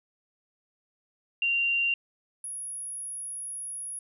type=tone pair in turn; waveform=sine; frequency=2770 / 10458 Hz; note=F7 / E9; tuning=-15 / -15 cents; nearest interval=octave + major seventh; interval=2300 cents; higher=second; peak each=-23 / -34 dBFS; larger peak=first; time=1.42-1.94 / 2.44-3.99 s; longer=second; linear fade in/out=2 ms; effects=none